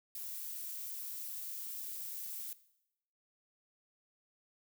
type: noise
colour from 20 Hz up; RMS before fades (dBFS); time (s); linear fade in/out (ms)
violet; -43; 0.15-2.53; 2
effects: noise-tail reverb RT60 0.8 s tail -17 dB re dry